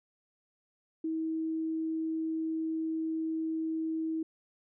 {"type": "tone", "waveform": "sine", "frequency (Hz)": 320.8, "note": "E4", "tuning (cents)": -47, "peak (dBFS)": -30, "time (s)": [1.04, 4.23], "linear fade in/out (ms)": 5, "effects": []}